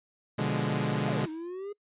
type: chord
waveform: sawtooth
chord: B diminished seventh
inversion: none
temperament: equal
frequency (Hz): 123.47 / 146.83 / 174.61 / 207.7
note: B2 / D3 / F3 / Ab3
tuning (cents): 0 / 0 / 0 / 0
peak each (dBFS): -29 / -27 / -32 / -28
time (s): 0.38-1.26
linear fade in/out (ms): 10
type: exponential two-way sweep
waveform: triangle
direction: down then up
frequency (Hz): 746 to 308.5 to 417.9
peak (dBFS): -33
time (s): 1.07-1.73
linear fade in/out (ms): 10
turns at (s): 1.29
type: noise with exponential decay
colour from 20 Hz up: white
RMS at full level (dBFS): -42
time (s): 1.2-1.56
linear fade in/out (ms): 5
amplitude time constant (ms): 78
effects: noise-tail reverb RT60 0.1 s tail -26 dB re dry + resampled to 8000 Hz